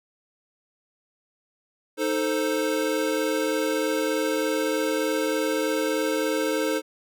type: chord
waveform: square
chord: A diminished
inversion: second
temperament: equal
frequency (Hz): 311.1 / 440 / 523.3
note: Eb4 / A4 / C5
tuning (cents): 0 / 0 / 0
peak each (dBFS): -28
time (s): 1.97-6.82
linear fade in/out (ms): 50
effects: none